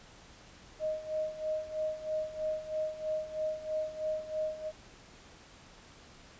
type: tone with tremolo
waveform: sine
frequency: 622.3 Hz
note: D#5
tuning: in tune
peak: -29 dBFS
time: 0.79-4.72 s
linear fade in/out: 50 ms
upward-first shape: sine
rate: 3.1 Hz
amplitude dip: 80%
effects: pink hiss -55 dBFS RMS until 6.39 s + resampled to 16000 Hz